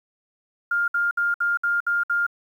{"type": "tone bursts", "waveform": "sine", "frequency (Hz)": 1405, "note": "F6", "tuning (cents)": 10, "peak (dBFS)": -19, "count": 7, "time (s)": [0.71, 2.266], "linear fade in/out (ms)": 5, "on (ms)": 170, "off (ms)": 61, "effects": ["9-bit"]}